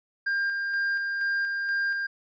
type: tone with tremolo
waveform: triangle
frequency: 1600 Hz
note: G6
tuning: 35 cents sharp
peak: -22 dBFS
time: 0.26-2.07 s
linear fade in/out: 10 ms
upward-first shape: square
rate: 2.1 Hz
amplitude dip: 30%
effects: resampled to 16000 Hz